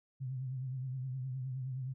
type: tone with vibrato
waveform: sine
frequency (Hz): 129.9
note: C3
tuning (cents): -12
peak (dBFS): -36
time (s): 0.2-1.94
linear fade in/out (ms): 20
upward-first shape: triangle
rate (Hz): 9.6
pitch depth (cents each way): 79
effects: none